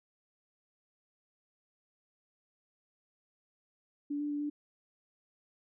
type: tone with pitch steps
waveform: sine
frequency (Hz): 289.2 / 293.9 / 291.2 / 293.9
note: D4 / D4 / D4 / D4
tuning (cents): -27 / +1 / -15 / +1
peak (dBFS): -32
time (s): 4.1-4.5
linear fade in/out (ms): 10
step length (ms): 100
effects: none